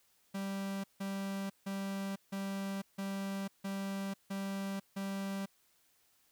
45% pulse tone bursts, 195.8 Hz, G3, 2 cents flat, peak -36 dBFS, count 8, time 0.34-5.46 s, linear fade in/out 10 ms, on 500 ms, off 160 ms, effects white hiss -71 dBFS RMS until 6.31 s

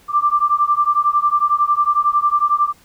sine beating tone pair, 1174.7 / 1185.7 Hz, D6 / D6, 0 / +16 cents, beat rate 11 Hz, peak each -16 dBFS, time 0.08-2.73 s, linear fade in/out 50 ms, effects pink hiss -51 dBFS RMS until 2.84 s

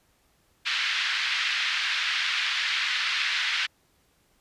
pink band-pass noise, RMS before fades -27 dBFS, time 0.65-3.67 s, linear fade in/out 20 ms, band 1600 to 4200 Hz, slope 24 dB/octave, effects pink hiss -66 dBFS RMS until 4.4 s + resampled to 32000 Hz

